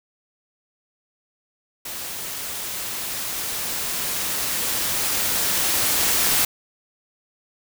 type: noise with level ramp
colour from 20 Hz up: white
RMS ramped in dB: -32 to -19 dBFS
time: 1.85-6.45 s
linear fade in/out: 5 ms
effects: none